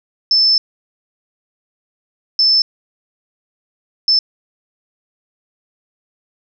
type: tone bursts at uneven times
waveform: sine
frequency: 5274 Hz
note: E8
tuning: in tune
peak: -9 dBFS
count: 3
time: 0.31-0.58 / 2.39-2.62 / 4.08-4.19 s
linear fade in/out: 2 ms
effects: none